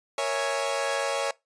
sawtooth chord, A# half-diminished seventh, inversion none, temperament equal, 466.2 / 554.4 / 659.3 / 830.6 Hz, A#4 / C#5 / E5 / G#5, 0 / 0 / 0 / 0 cents, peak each -30 / -24 / -29 / -29 dBFS, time 0.18-1.31 s, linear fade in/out 2 ms, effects noise-tail reverb RT60 0.2 s tail -22 dB re dry + resampled to 22050 Hz

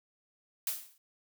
blue noise with exponential decay, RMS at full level -30 dBFS, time 0.67-0.98 s, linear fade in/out 2 ms, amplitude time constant 67 ms, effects none

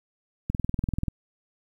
click train, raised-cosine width 5 ms, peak -14 dBFS, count 13, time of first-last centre 0.5-1.083 s, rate 20.6 Hz, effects 9-bit

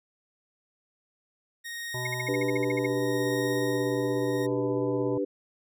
sawtooth tone with tremolo, 1864.7 Hz, A#6, in tune, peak -30 dBFS, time 1.64-4.47 s, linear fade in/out 20 ms, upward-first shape sine, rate 0.7 Hz, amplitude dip 60%
harmonic tone, 125.1 Hz, B2, 23 cents sharp, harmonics 1 / 3 / 5 / 7 / 8, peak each -34 / -39 / -41 / -42 / -43 dBFS, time 1.94-5.18 s, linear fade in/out 5 ms
sine tone bursts, 2150 Hz, C7, 47 cents sharp, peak -28 dBFS, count 12, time 2.05-2.862 s, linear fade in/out 5 ms, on 20 ms, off 52 ms
sine chord, G major, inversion second, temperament equal, 293.7 / 392 / 493.9 Hz, D4 / G4 / B4, 0 / 0 / 0 cents, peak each -30 dBFS, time 2.28-5.25 s, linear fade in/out 10 ms
effects none

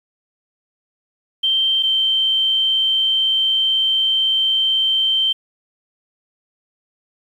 sine tone pair in turn, 3136 / 3121 Hz, G7 / G7, 0 / -8 cents, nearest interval unison, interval 8 cents, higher first, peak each -14 dBFS, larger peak neither, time 1.43-1.83 / 1.83-5.33 s, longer second, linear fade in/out 10 ms, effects 8-bit

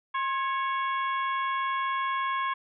harmonic tone with a mistuned harmonic, 554.4 Hz, C#5, in tune, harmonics 2 / 3 / 4 / 5 / 6, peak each -27 / -35 / -37 / -45 / -43 dBFS, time 0.14-2.54 s, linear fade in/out 10 ms, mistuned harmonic 2, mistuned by -64 cents, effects none

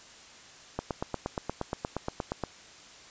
click train, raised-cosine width 1 ms, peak -16 dBFS, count 15, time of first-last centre 0.79-2.437 s, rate 8.5 Hz, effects white hiss -51 dBFS RMS until 3.1 s + resampled to 16000 Hz

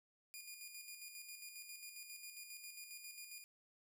10% pulse tone with tremolo, 2432 Hz, D#7, 40 cents flat, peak -40 dBFS, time 0.34-3.44 s, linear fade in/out 0 ms, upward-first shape square, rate 7.4 Hz, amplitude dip 45%, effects none

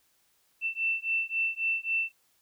sine beating tone pair, 2674 / 2677.7 Hz, E7 / E7, +24 / +27 cents, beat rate 3.7 Hz, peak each -30 dBFS, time 0.61-2.12 s, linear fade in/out 50 ms, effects white hiss -69 dBFS RMS until 2.41 s

